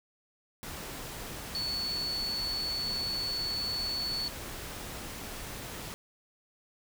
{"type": "tone in noise", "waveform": "sine", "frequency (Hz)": 4435, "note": "C#8", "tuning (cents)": 0, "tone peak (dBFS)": -31, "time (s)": [1.55, 4.28], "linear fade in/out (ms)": 0, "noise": "pink", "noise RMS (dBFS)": -41, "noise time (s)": [0.63, 5.94], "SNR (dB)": 7, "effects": []}